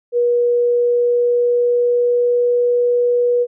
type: tone with pitch glide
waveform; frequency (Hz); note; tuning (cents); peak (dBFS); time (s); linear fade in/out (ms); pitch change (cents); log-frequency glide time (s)
sine; 481.4 to 485.3; B4 to B4; -44 to -30; -12; 0.12-3.47; 50; +14; 0.43-2.53
effects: none